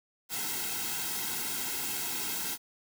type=noise with comb filter; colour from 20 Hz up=white; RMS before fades=-34 dBFS; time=0.29-2.58 s; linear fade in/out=50 ms; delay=1.7 ms; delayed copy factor=-0.9; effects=none